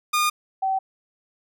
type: tone pair in turn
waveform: sawtooth / sine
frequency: 1218 / 767.3 Hz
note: D#6 / G5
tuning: -37 / -37 cents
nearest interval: minor sixth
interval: 800 cents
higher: first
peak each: -15 / -20 dBFS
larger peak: first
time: 0.13-0.3 / 0.62-0.79 s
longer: neither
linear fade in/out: 10 ms
effects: none